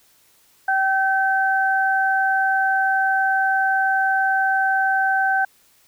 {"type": "tone pair together", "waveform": "sine", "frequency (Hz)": [771, 1542], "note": ["G5", "G6"], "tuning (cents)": [-29, -29], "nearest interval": "octave", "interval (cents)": 1200, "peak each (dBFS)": -19, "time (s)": [0.68, 5.45], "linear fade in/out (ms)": 5, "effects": ["white hiss -57 dBFS RMS until 5.87 s"]}